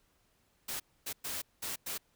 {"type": "noise bursts at uneven times", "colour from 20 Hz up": "white", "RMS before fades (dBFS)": -38, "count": 5, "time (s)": [[0.68, 0.8], [1.06, 1.13], [1.24, 1.42], [1.62, 1.76], [1.86, 1.98]], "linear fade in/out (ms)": 10, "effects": ["pink hiss -72 dBFS RMS until 2.15 s"]}